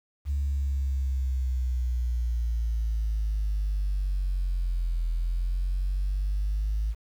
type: linear two-way sweep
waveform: sine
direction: down then up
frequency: 71.3 to 41.46 to 53.5 Hz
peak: -23 dBFS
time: 0.25-6.95 s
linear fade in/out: 50 ms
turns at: 5.07 s
effects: tanh soft clip ceiling -21 dBFS + 9-bit